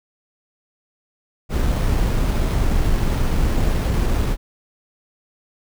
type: noise with sample-and-hold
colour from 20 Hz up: brown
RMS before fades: -18 dBFS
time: 1.49-4.37 s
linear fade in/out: 50 ms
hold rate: 7350 Hz
effects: none